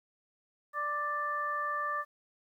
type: harmonic tone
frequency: 589 Hz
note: D5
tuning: 5 cents sharp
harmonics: 1 / 2 / 3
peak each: -42 / -32 / -37 dBFS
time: 0.73-2.05 s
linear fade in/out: 50 ms
effects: 11-bit